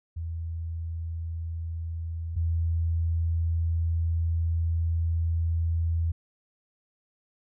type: tone pair in turn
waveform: sine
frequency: 82.6 / 82.91 Hz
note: E2 / E2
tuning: +4 / +11 cents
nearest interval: unison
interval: 7 cents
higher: second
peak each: -30 / -23 dBFS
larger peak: second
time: 0.16-2.36 / 2.36-6.12 s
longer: second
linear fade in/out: 10 ms
effects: none